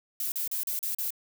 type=noise bursts; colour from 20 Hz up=violet; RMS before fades=-31 dBFS; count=6; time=0.2-1.105 s; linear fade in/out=2 ms; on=120 ms; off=37 ms; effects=none